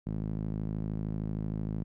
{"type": "tone with band-pass filter", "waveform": "sawtooth", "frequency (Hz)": 53.1, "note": "G#1", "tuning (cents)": 39, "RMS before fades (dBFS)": -34, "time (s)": [0.06, 1.84], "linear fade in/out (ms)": 10, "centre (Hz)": 180, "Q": 1.7, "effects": []}